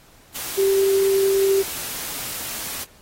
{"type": "tone in noise", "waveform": "sine", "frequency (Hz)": 390.3, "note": "G4", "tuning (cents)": -8, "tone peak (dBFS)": -15, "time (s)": [0.57, 1.63], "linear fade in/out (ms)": 20, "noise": "white", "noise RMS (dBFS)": -30, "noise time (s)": [0.34, 2.85], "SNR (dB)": 12, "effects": ["pink hiss -52 dBFS RMS until 3.01 s", "AAC 48 kbps"]}